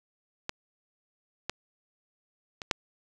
clicks, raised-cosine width 0.2 ms, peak -14 / -13 / -20 / -6 dBFS, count 4, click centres 0.494 / 1.496 / 2.618 / 2.712 s, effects none

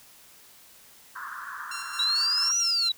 white band-pass noise, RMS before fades -38 dBFS, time 1.15-2.52 s, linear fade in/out 10 ms, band 1000 to 1700 Hz, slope 96 dB/octave
10% pulse tone with tremolo, 1374 Hz, F6, 29 cents flat, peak -26 dBFS, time 1.71-2.89 s, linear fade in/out 5 ms, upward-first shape square, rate 4.5 Hz, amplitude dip 45%
sine exponential two-way sweep, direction up then down, 3848 to 5920 to 3848 Hz, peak -22 dBFS, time 1.99-2.92 s, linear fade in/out 5 ms, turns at 2.58 s
effects white hiss -53 dBFS RMS until 2.97 s

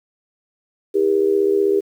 sine tone with amplitude modulation, 400 Hz, G4, 35 cents sharp, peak -10 dBFS, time 0.94-1.81 s, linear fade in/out 20 ms, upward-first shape sine, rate 75.8 Hz, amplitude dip 80%, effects 8-bit

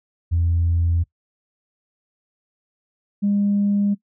sine tone pair in turn, 84.7 / 202.7 Hz, E2 / G#3, +48 / -42 cents, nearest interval octave + minor third, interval 1510 cents, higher second, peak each -15 dBFS, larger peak neither, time 0.31-1.04 / 3.22-3.95 s, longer neither, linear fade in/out 20 ms, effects noise-tail reverb RT60 0.1 s tail -21 dB re dry + tanh soft clip ceiling -12 dBFS

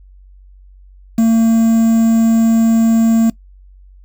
triangle tone with quantisation, 226.3 Hz, A3, 49 cents sharp, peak -6 dBFS, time 1.18-3.3 s, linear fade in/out 5 ms, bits 5, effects noise-tail reverb RT60 0.1 s tail -21 dB re dry + added 47 Hz sine -39 dBFS peak until 4.04 s

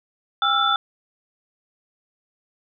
sine tone cluster, 800 / 1330 / 1392 / 3502 Hz, G5 / E6 / F6 / A7, +35 / +15 / -6 / -9 cents, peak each -25 / -20 / -25 / -22 dBFS, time 0.42-0.76 s, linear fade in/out 2 ms, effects none

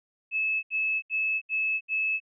sine tone bursts, 2600 Hz, E7, 24 cents flat, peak -24 dBFS, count 5, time 0.31-2.202 s, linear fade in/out 50 ms, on 320 ms, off 73 ms, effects none

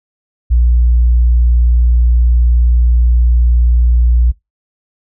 sine tone, 59.5 Hz, A#1, 36 cents sharp, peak -5 dBFS, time 0.5-4.32 s, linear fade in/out 20 ms, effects noise-tail reverb RT60 0.2 s tail -24 dB re dry + tanh soft clip ceiling -3 dBFS

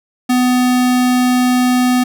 square tone, 250 Hz, B3, 21 cents sharp, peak -11 dBFS, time 0.29-2.04 s, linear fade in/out 10 ms, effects none

